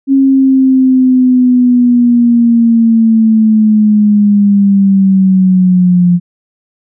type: linear sweep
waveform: sine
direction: down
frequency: 272.6 to 174.61 Hz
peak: -4 dBFS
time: 0.07-6.2 s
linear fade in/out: 50 ms
effects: none